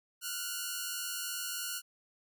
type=tone pair together; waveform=5% pulse; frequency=1396.9 / 1480 Hz; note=F6 / F#6; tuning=0 / 0 cents; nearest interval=minor second; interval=100 cents; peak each=-27 dBFS; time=0.21-1.82 s; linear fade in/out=50 ms; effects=none